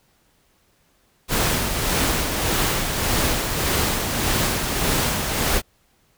pink noise with tremolo, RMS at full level -20 dBFS, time 1.28-5.62 s, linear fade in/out 50 ms, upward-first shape sine, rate 1.7 Hz, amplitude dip 40%, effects pink hiss -62 dBFS RMS until 6.17 s

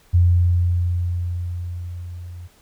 sine tone with level ramp, 87.8 Hz, F2, 10 cents sharp, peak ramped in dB -10 to -33 dBFS, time 0.13-2.48 s, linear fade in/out 20 ms, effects pink hiss -55 dBFS RMS until 2.61 s

